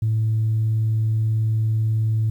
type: tone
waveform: sine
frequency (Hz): 110.2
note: A2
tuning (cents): +3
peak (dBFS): -16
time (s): 0.02-2.3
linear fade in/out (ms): 5
effects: tanh soft clip ceiling -14 dBFS + 9-bit